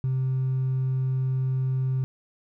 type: tone with hard clipping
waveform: triangle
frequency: 130.81 Hz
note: C3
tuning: in tune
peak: -22 dBFS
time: 0.04-2.04 s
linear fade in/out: 0 ms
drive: 2 dB
effects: none